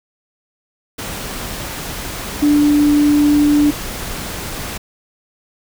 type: tone in noise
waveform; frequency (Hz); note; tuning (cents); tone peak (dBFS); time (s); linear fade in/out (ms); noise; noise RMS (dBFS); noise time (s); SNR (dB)
sine; 293.7; D4; 0; -9; 2.42-3.71; 10; pink; -26; 0.98-4.78; +14
effects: none